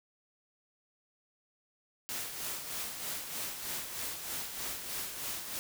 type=noise with tremolo; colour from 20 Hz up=white; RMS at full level=-37 dBFS; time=2.09-5.59 s; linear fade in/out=0 ms; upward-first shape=sine; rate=3.2 Hz; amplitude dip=50%; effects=none